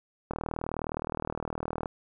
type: click train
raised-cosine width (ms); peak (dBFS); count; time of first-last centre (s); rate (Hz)
1; -18; 62; 0.31-1.858; 39.4
effects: none